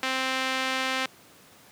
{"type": "tone with band-pass filter", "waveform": "sawtooth", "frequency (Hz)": 261.6, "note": "C4", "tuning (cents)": 0, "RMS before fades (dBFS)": -28, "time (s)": [0.03, 1.06], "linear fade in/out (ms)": 0, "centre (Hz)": 2500, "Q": 0.93, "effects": ["pink hiss -53 dBFS RMS until 1.71 s", "high-pass 150 Hz 12 dB/octave"]}